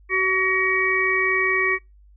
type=harmonic tone; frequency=377.7 Hz; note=F#4; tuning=36 cents sharp; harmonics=1 / 3 / 5 / 6; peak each=-25 / -27 / -22 / -22 dBFS; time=0.09-1.79 s; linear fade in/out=50 ms; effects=noise-tail reverb RT60 0.2 s tail -25 dB re dry + added 50 Hz sine -48 dBFS peak until 2.16 s